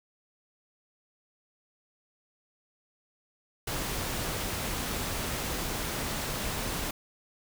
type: noise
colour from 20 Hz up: pink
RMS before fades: -33 dBFS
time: 3.67-6.91 s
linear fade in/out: 5 ms
effects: none